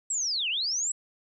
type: linear two-way sweep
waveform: sine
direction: down then up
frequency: 7902 to 2489 to 7902 Hz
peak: -26 dBFS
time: 0.1-0.92 s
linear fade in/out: 5 ms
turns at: 0.49 s
effects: none